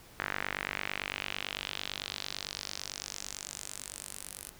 sawtooth tone with band-pass filter sweep, 48.94 Hz, G1, 2 cents flat, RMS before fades -40 dBFS, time 0.19-4.5 s, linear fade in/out 10 ms, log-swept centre 1700 to 11000 Hz, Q 2.3, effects pink hiss -55 dBFS RMS until 4.59 s

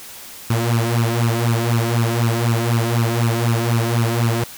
sawtooth tone with flanger, 116.54 Hz, A#2, in tune, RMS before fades -18 dBFS, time 0.5-4.44 s, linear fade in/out 5 ms, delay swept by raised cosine 0.72 to 3.12 ms, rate 4 Hz, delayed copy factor +0.95, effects white hiss -37 dBFS RMS until 4.57 s

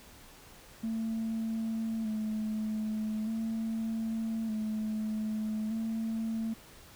sine tone with vibrato, 220 Hz, A3, in tune, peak -29 dBFS, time 0.83-6.54 s, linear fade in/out 10 ms, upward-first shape square, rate 0.41 Hz, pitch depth 31 cents each way, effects tanh soft clip ceiling -28 dBFS + pink hiss -54 dBFS RMS until 6.95 s

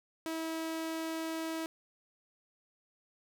sawtooth tone, 323.6 Hz, E4, 32 cents flat, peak -31 dBFS, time 0.26-1.66 s, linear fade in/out 0 ms, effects none

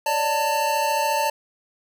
square tone cluster, 570 / 604 / 893 Hz, C#5 / D5 / A5, +48 / +48 / +25 cents, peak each -28 / -29 / -22 dBFS, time 0.06-1.3 s, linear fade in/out 5 ms, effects none

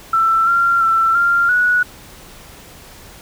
sine tone with pitch steps, 1334 / 1380 / 1339 / 1390 / 1467 Hz, E6 / F6 / E6 / F6 / F#6, +20 / -21 / +27 / -9 / -15 cents, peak -11 dBFS, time 0.13-1.83 s, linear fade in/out 5 ms, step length 340 ms, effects pink hiss -40 dBFS RMS until 3.21 s

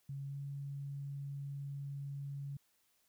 sine tone with pitch glide, 138.59 to 140.36 Hz, C#3 to C#3, 0 to +22 cents, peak -40 dBFS, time 0.09-2.57 s, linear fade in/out 5 ms, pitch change +22 cents, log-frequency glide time 0.24-0.37 s, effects white hiss -75 dBFS RMS until 3.08 s

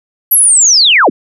sine linear sweep, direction down, 11840 to 146.83 Hz, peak -4 dBFS, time 0.31-1.1 s, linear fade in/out 10 ms, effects none

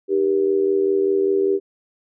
sine tone with amplitude modulation, 392 Hz, G4, in tune, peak -12 dBFS, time 0.08-1.6 s, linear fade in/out 50 ms, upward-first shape sine, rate 85.1 Hz, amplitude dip 75%, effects none

